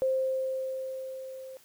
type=tone with level ramp; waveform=sine; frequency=525 Hz; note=C5; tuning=6 cents sharp; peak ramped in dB=-23 to -41 dBFS; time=0.02-1.57 s; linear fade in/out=0 ms; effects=white hiss -59 dBFS RMS until 1.64 s